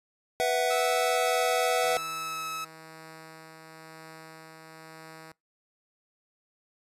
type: chord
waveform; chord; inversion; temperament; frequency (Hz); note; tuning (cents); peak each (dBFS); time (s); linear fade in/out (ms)
square; B suspended fourth; none; equal with one note detuned; 493.9 / 659.3 / 743; B4 / E5 / F#5; 0 / 0 / +7; -29; 0.4-1.97; 0
type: tone with vibrato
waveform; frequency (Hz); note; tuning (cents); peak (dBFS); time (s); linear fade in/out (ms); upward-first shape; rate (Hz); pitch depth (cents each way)
sawtooth; 1300; E6; -24; -29; 0.7-2.65; 10; sine; 0.97; 10
type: tone with tremolo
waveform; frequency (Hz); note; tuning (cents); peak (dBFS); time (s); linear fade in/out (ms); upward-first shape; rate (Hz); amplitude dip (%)
5% pulse; 160; D#3; +49; -33; 1.84-5.32; 0; triangle; 1; 30
effects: noise-tail reverb RT60 0.2 s tail -24 dB re dry + resampled to 32000 Hz